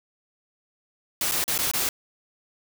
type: noise with dropouts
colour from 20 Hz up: white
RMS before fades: -25 dBFS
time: 1.21-1.89 s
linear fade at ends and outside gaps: 2 ms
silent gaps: 1.313-1.319 / 1.441-1.479 / 1.579-1.588 / 1.714-1.736 s
effects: none